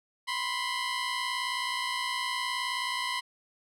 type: tone pair together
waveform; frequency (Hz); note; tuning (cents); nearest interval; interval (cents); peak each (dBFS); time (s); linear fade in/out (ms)
15% pulse; 987.8 / 1047; B5 / C6; 0 / +1; minor second; 101; -26; 0.27-3.21; 20
effects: low-pass 9000 Hz 12 dB/octave